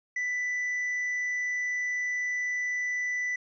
triangle tone, 1984 Hz, B6, 7 cents sharp, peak -26 dBFS, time 0.16-3.36 s, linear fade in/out 5 ms, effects resampled to 16000 Hz

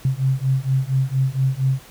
sine beating tone pair, 130.81 / 135.11 Hz, C3 / C#3, 0 / -44 cents, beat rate 4.3 Hz, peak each -20 dBFS, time 0.05-1.8 s, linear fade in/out 2 ms, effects pink hiss -45 dBFS RMS until 1.9 s

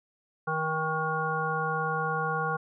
harmonic tone, 158.2 Hz, D#3, 29 cents sharp, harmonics 1 / 3 / 5 / 7 / 9, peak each -34 / -34 / -33 / -32 / -32 dBFS, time 0.47-2.57 s, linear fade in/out 10 ms, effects none

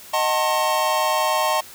square chord, D# diminished seventh, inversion none, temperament just, 622.3 / 746.7 / 896 / 1075.3 Hz, D#5 / F#5 / A5 / C6, 0 / +16 / +31 / +47 cents, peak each -24 / -27 / -24 / -24 dBFS, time 0.13-1.61 s, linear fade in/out 10 ms, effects white hiss -42 dBFS RMS until 1.74 s

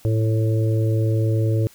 harmonic tone, 110.6 Hz, A2, 9 cents sharp, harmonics 1 / 3 / 4 / 5, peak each -17 / -27 / -29 / -31 dBFS, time 0.05-1.67 s, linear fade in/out 0 ms, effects white hiss -51 dBFS RMS until 1.74 s

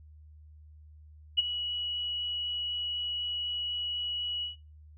sine tone with ADSR envelope, 2926 Hz, F#7, 20 cents flat, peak -19 dBFS, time 1.37-4.56 s, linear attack 19 ms, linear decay 22 ms, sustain -12 dB, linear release 130 ms, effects noise-tail reverb RT60 0.3 s tail -21 dB re dry + added 76 Hz sine -50 dBFS peak until 4.97 s

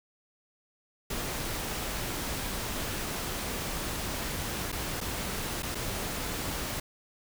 pink noise with dropouts, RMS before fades -34 dBFS, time 1.1-6.8 s, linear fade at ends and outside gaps 5 ms, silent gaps 4.719-4.725 / 5.006-5.011 / 5.624-5.63 / 5.748-5.752 s, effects none

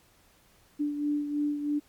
sine beating tone pair, 292.9 / 296 Hz, D4 / D4, -5 / +14 cents, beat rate 3.1 Hz, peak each -27 / -35 dBFS, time 0.79-1.8 s, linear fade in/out 20 ms, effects pink hiss -62 dBFS RMS until 1.88 s + MP3 96 kbps

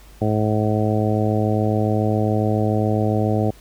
harmonic tone, 107.2 Hz, A2, 45 cents flat, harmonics 1 / 2 / 3 / 4 / 5 / 6 / 7, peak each -20 / -23 / -25 / -26 / -27 / -28 / -28 dBFS, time 0.21-3.51 s, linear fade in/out 10 ms, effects added 50 Hz sine -44 dBFS peak until 3.6 s + pink hiss -50 dBFS RMS until 3.6 s

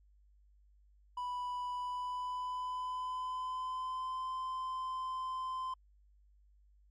triangle tone with pitch glide, 987.8 to 1033.3 Hz, B5 to C6, 0 to -22 cents, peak -34 dBFS, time 1.17-5.74 s, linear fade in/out 5 ms, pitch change +78 cents, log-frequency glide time 1.73-4.32 s, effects added 50 Hz sine -62 dBFS peak until 6.9 s + MP3 48 kbps

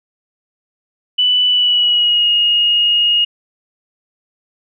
sine tone with pitch glide, 2979 to 2866 Hz, F#7 to F7, +11 to +44 cents, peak -10 dBFS, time 1.18-3.25 s, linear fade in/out 10 ms, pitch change -67 cents, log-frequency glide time 1.47-2.3 s, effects none

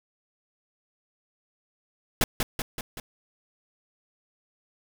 pink noise with echo, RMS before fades -21 dBFS, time 2.21-2.24 s, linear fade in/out 2 ms, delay 190 ms, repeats 4, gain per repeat -4 dB, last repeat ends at 3 s, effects none

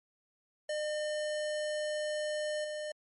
square tone with level steps, 605 Hz, D#5, 49 cents flat, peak -33 / -37 dBFS, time 0.69-2.92 s, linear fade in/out 5 ms, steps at 2.64 s, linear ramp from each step 5 ms, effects MP3 48 kbps

